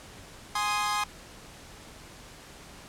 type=chord; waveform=sawtooth; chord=Ab major; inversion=none; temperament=equal; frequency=830.6 / 1046.5 / 1244.5 Hz; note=Ab5 / C6 / Eb6; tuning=0 / 0 / 0 cents; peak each=-27 dBFS; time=0.55-1.04 s; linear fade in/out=5 ms; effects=pink hiss -48 dBFS RMS until 2.88 s + low-pass 10000 Hz 12 dB/octave